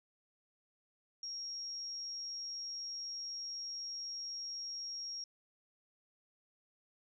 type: tone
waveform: sine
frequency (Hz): 5588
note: F8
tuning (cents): 0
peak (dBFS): -40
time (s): 1.23-5.24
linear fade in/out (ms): 2
effects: none